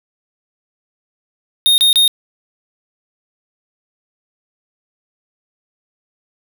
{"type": "tone bursts", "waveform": "square", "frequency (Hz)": 3699, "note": "A#7", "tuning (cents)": -14, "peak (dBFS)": -9, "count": 3, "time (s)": [1.66, 2.078], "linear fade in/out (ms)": 0, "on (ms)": 120, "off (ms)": 29, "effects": []}